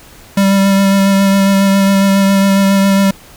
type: tone with vibrato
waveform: square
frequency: 196 Hz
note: G3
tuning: in tune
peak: -8 dBFS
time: 0.37-3.11 s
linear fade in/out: 5 ms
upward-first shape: sine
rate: 7.3 Hz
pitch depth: 15 cents each way
effects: pink hiss -39 dBFS RMS until 3.36 s